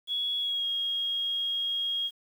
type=tone with pitch glide; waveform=sine; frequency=3357 to 3271 Hz; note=G#7 to G#7; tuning=+18 to -27 cents; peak=-27 dBFS; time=0.07-2.11 s; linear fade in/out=50 ms; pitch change=-45 cents; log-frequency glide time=0.39-0.65 s; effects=9-bit